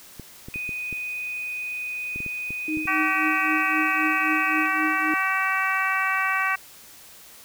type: clicks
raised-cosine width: 3 ms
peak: -24 dBFS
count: 11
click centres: 0.197 / 0.485 / 0.559 / 0.692 / 0.927 / 2.16 / 2.204 / 2.263 / 2.506 / 2.772 / 2.855 s
type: tone with pitch glide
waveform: sine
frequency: 2489 to 2544 Hz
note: D#7 to D#7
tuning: 0 to +38 cents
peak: -28 dBFS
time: 0.54-4.66 s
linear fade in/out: 0 ms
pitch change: +38 cents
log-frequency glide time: 2.6-3.9 s
type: tone with tremolo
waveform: sine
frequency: 311.1 Hz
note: D#4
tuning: in tune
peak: -23 dBFS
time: 2.68-5.14 s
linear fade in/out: 2 ms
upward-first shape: triangle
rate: 3.8 Hz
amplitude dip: 90%
type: harmonic tone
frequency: 381.8 Hz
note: G4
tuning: 46 cents flat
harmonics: 2 / 3 / 4 / 5 / 6 / 7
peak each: -32 / -26 / -27 / -27 / -29 / -31 dBFS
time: 2.87-6.56 s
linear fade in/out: 10 ms
effects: white hiss -47 dBFS RMS until 7.44 s